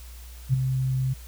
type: tone with ADSR envelope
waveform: sine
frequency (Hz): 130.81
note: C3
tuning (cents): 0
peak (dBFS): -15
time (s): 0.49-1.14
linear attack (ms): 45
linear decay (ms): 11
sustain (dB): -7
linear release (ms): 14
effects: added 60 Hz sine -40 dBFS peak until 1.27 s + white hiss -50 dBFS RMS until 1.27 s

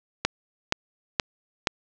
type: click train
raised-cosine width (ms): 0.2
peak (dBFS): -3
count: 4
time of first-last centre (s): 0.25-1.672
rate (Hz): 2.11
effects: low-pass 7000 Hz 12 dB/octave

